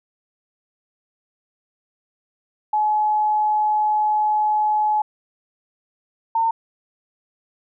sine tone pair in turn, 850 / 906.7 Hz, G#5 / A#5, +40 / -48 cents, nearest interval minor second, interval 112 cents, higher second, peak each -16 dBFS, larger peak neither, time 2.73-5.02 / 6.35-6.51 s, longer first, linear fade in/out 5 ms, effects none

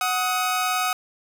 sawtooth tone pair together, 739 / 1261.7 Hz, F#5 / D#6, -2 / +24 cents, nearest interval major sixth, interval 926 cents, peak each -21 / -20 dBFS, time 0.01-0.93 s, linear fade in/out 2 ms, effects none

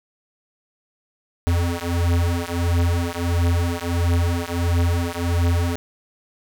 square beating tone pair, 85.3 / 86.8 Hz, F2 / F2, -40 / -10 cents, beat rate 1.5 Hz, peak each -22 dBFS, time 1.47-5.76 s, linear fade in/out 0 ms, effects none

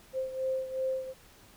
sine beating tone pair, 523.3 / 526 Hz, C5 / C5, 0 / +9 cents, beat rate 2.7 Hz, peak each -31 / -36 dBFS, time 0.13-1.14 s, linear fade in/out 50 ms, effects pink hiss -57 dBFS RMS until 1.56 s

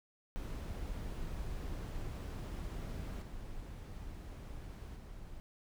brown noise with level steps, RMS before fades -41 / -46 / -49 dBFS, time 0.36-5.4 s, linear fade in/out 0 ms, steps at 3.22 / 4.96 s, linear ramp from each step 2 ms, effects none

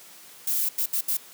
violet noise bursts at uneven times, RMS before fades -25 dBFS, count 4, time 0.47-0.69 / 0.78-0.86 / 0.93-1.01 / 1.08-1.17 s, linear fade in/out 5 ms, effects white hiss -48 dBFS RMS until 1.33 s + high-pass 150 Hz 12 dB/octave

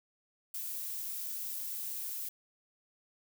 violet noise, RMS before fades -39 dBFS, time 0.54-2.29 s, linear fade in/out 5 ms, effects none

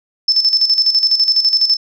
sine tone with tremolo, 5274 Hz, E8, in tune, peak -8 dBFS, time 0.28-1.77 s, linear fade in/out 5 ms, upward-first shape square, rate 12 Hz, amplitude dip 65%, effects none

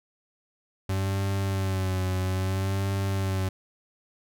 40% pulse tone with vibrato, 95.4 Hz, G2, 47 cents flat, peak -24 dBFS, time 0.89-3.49 s, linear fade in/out 5 ms, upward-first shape sine, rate 0.61 Hz, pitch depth 45 cents each way, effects none

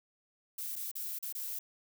violet noise with dropouts, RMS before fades -39 dBFS, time 0.58-1.59 s, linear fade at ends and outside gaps 5 ms, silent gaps 0.757-0.762 / 0.915-0.953 / 1.188-1.226 / 1.326-1.35 s, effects none

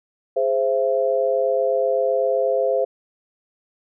sine chord, Ab augmented, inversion none, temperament equal with one note detuned, 415.3 / 523.3 / 670.4 Hz, Ab4 / C5 / E5, 0 / 0 / +29 cents, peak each -24 / -19 / -23 dBFS, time 0.36-2.85 s, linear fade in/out 10 ms, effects none

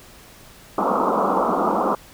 white band-pass noise, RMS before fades -20 dBFS, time 0.78-1.95 s, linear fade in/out 2 ms, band 180 to 1300 Hz, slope 96 dB/octave, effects pink hiss -46 dBFS RMS until 2.13 s

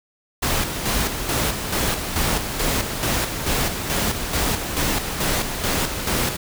pink noise with tremolo, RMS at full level -21 dBFS, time 0.42-6.37 s, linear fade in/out 10 ms, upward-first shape square, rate 2.3 Hz, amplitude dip 50%, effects none

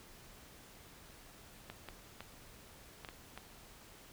clicks, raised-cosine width 0.3 ms, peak -29 dBFS, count 6, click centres 1.7 / 1.887 / 2.206 / 3.048 / 3.088 / 3.376 s, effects pink hiss -57 dBFS RMS until 4.12 s

